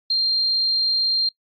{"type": "tone", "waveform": "sine", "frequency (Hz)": 4186, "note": "C8", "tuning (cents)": 0, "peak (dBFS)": -17, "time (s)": [0.1, 1.29], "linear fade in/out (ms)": 5, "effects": ["noise-tail reverb RT60 0.1 s tail -21 dB re dry", "AAC 64 kbps"]}